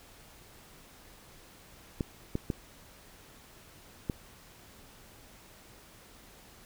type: clicks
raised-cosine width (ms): 3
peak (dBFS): -17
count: 4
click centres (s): 2.008 / 2.354 / 2.502 / 4.098
effects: pink hiss -55 dBFS RMS until 6.65 s